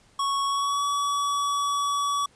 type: tone with pitch glide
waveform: square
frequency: 1108.7 to 1138.6 Hz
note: C#6 to C#6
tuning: 0 to +46 cents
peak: -24 dBFS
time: 0.19-2.26 s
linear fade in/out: 5 ms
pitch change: +46 cents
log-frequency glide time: 0.45-0.84 s
effects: pink hiss -59 dBFS RMS until 2.35 s + resampled to 22050 Hz